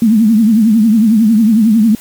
sine tone with vibrato, 220.2 Hz, A3, 2 cents sharp, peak -5 dBFS, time 0.02-1.95 s, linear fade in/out 2 ms, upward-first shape triangle, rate 11 Hz, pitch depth 140 cents each way, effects white hiss -36 dBFS RMS until 2 s + MP3 96 kbps

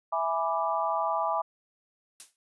sine chord, E dominant seventh, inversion none, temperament equal, 659.3 / 830.6 / 987.8 / 1174.7 Hz, E5 / G#5 / B5 / D6, 0 / 0 / 0 / 0 cents, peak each -31 dBFS, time 0.12-1.42 s, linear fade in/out 10 ms
blue noise with exponential decay, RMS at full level -38 dBFS, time 2.2-2.36 s, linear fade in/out 0 ms, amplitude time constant 34 ms
effects resampled to 24000 Hz

